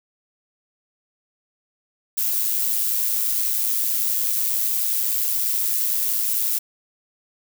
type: noise with amplitude modulation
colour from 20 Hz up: violet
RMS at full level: -20 dBFS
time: 2.17-6.59 s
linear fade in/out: 10 ms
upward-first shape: sine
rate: 111 Hz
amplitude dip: 45%
effects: none